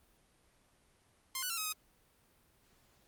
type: tone with pitch steps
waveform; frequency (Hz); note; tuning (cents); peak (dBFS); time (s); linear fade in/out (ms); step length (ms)
5% pulse; 1052 / 1485 / 1359 / 1271 / 1257; C6 / F#6 / F6 / D#6 / D#6; +9 / +6 / -48 / +36 / +17; -24; 1.35-1.725; 2; 75
effects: pink hiss -69 dBFS RMS until 3.07 s + Opus 32 kbps